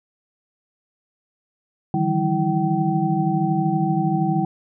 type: tone cluster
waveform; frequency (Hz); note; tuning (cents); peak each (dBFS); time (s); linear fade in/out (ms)
sine; 152.5 / 165.2 / 193.7 / 326.5 / 769; D#3 / E3 / G3 / E4 / G5; -34 / +4 / -20 / -17 / -33; -24; 1.94-4.45; 2
effects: none